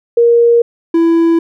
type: tone pair in turn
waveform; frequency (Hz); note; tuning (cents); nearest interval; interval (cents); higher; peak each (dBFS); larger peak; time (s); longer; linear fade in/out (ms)
sine / triangle; 470.2 / 332.5; A#4 / E4; +15 / +15; tritone; 600; first; -5; neither; 0.17-0.62 / 0.94-1.39; neither; 5
effects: none